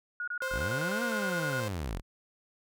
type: tone bursts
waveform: sine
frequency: 1446 Hz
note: F#6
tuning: 40 cents flat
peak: -32 dBFS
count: 14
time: 0.2-1.602 s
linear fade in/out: 2 ms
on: 76 ms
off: 26 ms
type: tone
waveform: sawtooth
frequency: 523.3 Hz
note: C5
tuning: in tune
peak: -30 dBFS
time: 0.42-1.68 s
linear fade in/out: 0 ms
type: linear two-way sweep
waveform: sawtooth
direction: up then down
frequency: 31.57 to 242.5 to 31.57 Hz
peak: -29 dBFS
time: 0.5-2.02 s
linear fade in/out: 50 ms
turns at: 1.03 s
effects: none